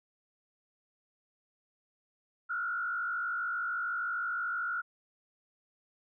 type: tone with frequency modulation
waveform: sine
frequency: 1409 Hz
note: F6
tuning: 15 cents sharp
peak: -31 dBFS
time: 2.49-4.82 s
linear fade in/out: 20 ms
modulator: 53.1 Hz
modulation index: 1.2
effects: none

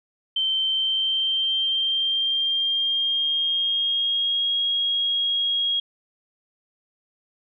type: tone with pitch glide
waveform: sine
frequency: 3111 to 3283 Hz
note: G7 to G#7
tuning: -14 to -21 cents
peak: -20 dBFS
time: 0.36-5.8 s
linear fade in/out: 5 ms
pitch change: +93 cents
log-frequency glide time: 0.66-4.55 s
effects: none

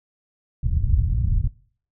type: low-pass noise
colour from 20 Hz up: white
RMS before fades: -20 dBFS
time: 0.63-1.48 s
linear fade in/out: 10 ms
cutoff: 100 Hz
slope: 24 dB/octave
effects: noise-tail reverb RT60 0.5 s tail -21 dB re dry

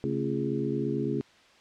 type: harmonic tone with a mistuned harmonic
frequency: 68.9 Hz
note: C#2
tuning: 10 cents flat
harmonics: 2 / 3 / 4 / 5 / 6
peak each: -33 / -33 / -33 / -33 / -33 dBFS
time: 0.04-1.21 s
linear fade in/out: 0 ms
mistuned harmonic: 3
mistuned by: +120 cents
effects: white hiss -57 dBFS RMS until 1.6 s + low-pass 4000 Hz 12 dB/octave

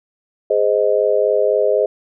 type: chord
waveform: sine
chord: Ab major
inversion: none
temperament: just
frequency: 415.3 / 519.1 / 623 Hz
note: Ab4 / C5 / Eb5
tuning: 0 / -14 / +2 cents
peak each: -17 dBFS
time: 0.5-1.86 s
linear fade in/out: 5 ms
effects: none

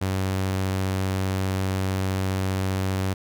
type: tone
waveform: sawtooth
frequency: 95.1 Hz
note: F#2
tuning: 48 cents sharp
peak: -19 dBFS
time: 0.01-3.14 s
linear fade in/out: 10 ms
effects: none

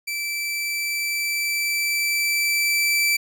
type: tone with level ramp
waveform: sawtooth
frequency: 2327 Hz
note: D7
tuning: 17 cents flat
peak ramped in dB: -22 to -14 dBFS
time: 0.07-3.17 s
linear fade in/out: 10 ms
effects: none

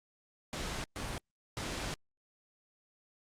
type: noise bursts at uneven times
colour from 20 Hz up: pink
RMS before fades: -38 dBFS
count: 3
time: 0.53-0.84 / 0.96-1.18 / 1.57-1.94 s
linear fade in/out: 0 ms
effects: low-pass 8000 Hz 12 dB/octave + Opus 48 kbps

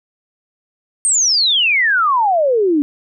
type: exponential sweep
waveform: sine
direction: down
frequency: 8800 to 279.6 Hz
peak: -11 dBFS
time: 1.05-2.82 s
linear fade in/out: 0 ms
effects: none

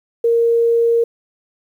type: tone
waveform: sine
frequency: 465.1 Hz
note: A#4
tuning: 4 cents flat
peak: -11 dBFS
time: 0.24-1.04 s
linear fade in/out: 5 ms
effects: 8-bit

